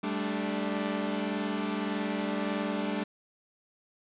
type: chord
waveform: sawtooth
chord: G suspended second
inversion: none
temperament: equal with one note detuned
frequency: 196 / 217.7 / 293.7 Hz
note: G3 / A3 / D4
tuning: 0 / -18 / 0 cents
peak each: -30 dBFS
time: 0.03-3.04 s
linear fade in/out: 10 ms
effects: resampled to 8000 Hz + 8-bit